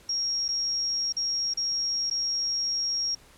sine tone with dropouts, 5588 Hz, F8, in tune, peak -25 dBFS, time 0.09-3.15 s, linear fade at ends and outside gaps 5 ms, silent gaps 0.482-0.487 / 1.125-1.166 / 1.538-1.572 / 2.1-2.11 s, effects pink hiss -55 dBFS RMS until 3.37 s + low-pass 12000 Hz 12 dB/octave

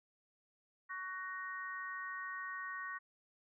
harmonic tone, 373.4 Hz, F#4, 16 cents sharp, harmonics 3 / 4 / 5, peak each -45 / -47 / -44 dBFS, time 0.89-2.99 s, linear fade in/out 20 ms, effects none

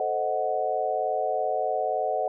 sine chord, A diminished seventh, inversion none, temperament equal, 440 / 523.3 / 622.3 / 740 Hz, A4 / C5 / Eb5 / Gb5, 0 / 0 / 0 / 0 cents, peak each -32 / -31 / -29 / -27 dBFS, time 0-2.28 s, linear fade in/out 2 ms, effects none

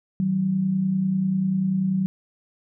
sine tone pair together, 159.77 / 190 Hz, D#3 / F#3, +46 / +46 cents, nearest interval minor third, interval 300 cents, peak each -29 / -20 dBFS, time 0.2-2.06 s, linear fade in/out 0 ms, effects none

